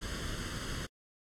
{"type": "noise with comb filter", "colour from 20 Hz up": "pink", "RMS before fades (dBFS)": -38, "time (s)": [0.01, 0.87], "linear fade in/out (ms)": 20, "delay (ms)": 0.62, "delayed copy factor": 0.7, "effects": ["low-pass 8000 Hz 12 dB/octave", "AAC 64 kbps"]}